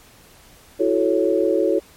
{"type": "chord", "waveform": "sine", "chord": "F# minor seventh", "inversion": "third", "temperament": "equal with one note detuned", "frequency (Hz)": [329.6, 370, 436.5, 554.4], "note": ["E4", "F#4", "A4", "C#5"], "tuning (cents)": [0, 0, -14, 0], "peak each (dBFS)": -21, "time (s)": [0.79, 1.8], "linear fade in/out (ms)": 20, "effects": ["pink hiss -49 dBFS RMS until 1.96 s", "MP3 64 kbps"]}